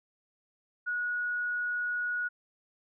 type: tone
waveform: sine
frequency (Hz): 1457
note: F#6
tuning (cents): -27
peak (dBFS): -29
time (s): 0.86-2.29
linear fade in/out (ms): 20
effects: none